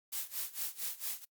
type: noise with tremolo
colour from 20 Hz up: blue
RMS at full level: -36 dBFS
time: 0.12-1.25 s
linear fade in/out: 10 ms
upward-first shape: sine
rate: 4.4 Hz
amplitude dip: 90%
effects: noise-tail reverb RT60 0.1 s tail -24 dB re dry + Opus 48 kbps